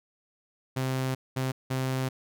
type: tone bursts at uneven times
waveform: sawtooth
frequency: 130.81 Hz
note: C3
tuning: in tune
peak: -23 dBFS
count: 3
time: 0.76-1.15 / 1.36-1.52 / 1.7-2.09 s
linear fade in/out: 10 ms
effects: none